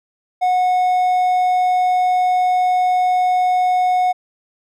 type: tone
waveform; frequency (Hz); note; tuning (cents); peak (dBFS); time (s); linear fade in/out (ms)
triangle; 731; F#5; -21; -11; 0.41-4.13; 20
effects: none